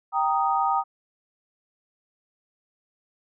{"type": "chord", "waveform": "sine", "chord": "Eb major", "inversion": "first", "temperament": "equal", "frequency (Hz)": [784, 932.3, 1244.5], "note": ["G5", "Bb5", "Eb6"], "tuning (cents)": [0, 0, 0], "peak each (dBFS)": [-24, -25, -25], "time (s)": [0.12, 0.84], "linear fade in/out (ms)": 50, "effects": []}